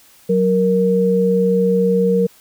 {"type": "tone pair together", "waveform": "sine", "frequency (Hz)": [185.4, 467.2], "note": ["F#3", "A#4"], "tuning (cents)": [4, 4], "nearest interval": "octave + major third", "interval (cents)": 1600, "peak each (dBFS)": [-16, -14], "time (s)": [0.29, 2.27], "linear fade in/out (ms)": 10, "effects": ["white hiss -49 dBFS RMS until 2.4 s"]}